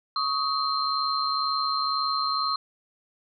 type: tone cluster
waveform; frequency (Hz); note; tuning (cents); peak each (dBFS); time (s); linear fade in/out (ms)
sine; 1119 / 1261 / 4162; C#6 / D#6 / C8; +16 / +23 / -10; -28; 0.16-2.56; 2
effects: none